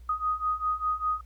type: beating tone pair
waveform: sine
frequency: 1244.5 / 1249.5 Hz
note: D#6 / D#6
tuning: 0 / +7 cents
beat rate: 5 Hz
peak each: -30 / -28 dBFS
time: 0.09-1.21 s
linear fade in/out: 5 ms
effects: added 60 Hz sine -45 dBFS peak until 1.25 s + pink hiss -67 dBFS RMS until 1.25 s